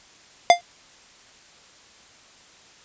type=tone with exponential decay; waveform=square; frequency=698.5 Hz; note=F5; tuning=in tune; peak=-6 dBFS; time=0.5-0.61 s; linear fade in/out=1 ms; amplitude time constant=22 ms; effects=white hiss -51 dBFS RMS until 2.84 s + resampled to 16000 Hz